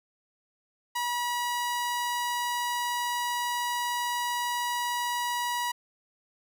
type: tone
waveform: sawtooth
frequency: 967 Hz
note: B5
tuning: 37 cents flat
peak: -24 dBFS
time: 0.95-5.72 s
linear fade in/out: 10 ms
effects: none